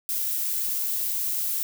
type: noise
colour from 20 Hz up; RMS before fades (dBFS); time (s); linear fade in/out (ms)
violet; -27; 0.09-1.63; 0
effects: none